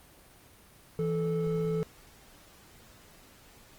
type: tone pair together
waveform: triangle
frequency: 164.81 / 436.1 Hz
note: E3 / A4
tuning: 0 / -15 cents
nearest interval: octave + perfect fourth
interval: 1685 cents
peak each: -28 dBFS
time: 0.99-1.83 s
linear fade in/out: 0 ms
effects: pink hiss -56 dBFS RMS until 3.78 s + Opus 24 kbps